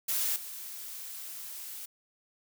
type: noise with level steps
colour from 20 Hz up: blue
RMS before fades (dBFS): -30 / -42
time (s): 0.08-1.86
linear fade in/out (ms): 10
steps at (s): 0.36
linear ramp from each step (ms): 2
effects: none